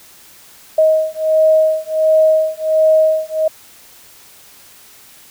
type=beating tone pair; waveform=sine; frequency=629 / 630.4 Hz; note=D#5 / D#5; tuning=+19 / +23 cents; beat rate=1.4 Hz; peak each=-13 / -13 dBFS; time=0.78-3.48 s; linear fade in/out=5 ms; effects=white hiss -43 dBFS RMS until 5.3 s